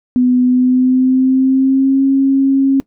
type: tone with pitch glide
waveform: sine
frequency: 250 to 271.1 Hz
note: B3 to C#4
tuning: +21 to -38 cents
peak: -8 dBFS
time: 0.16-2.8 s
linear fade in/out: 0 ms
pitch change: +141 cents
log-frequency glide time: 0.43-2.03 s
effects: noise-tail reverb RT60 0.1 s tail -20 dB re dry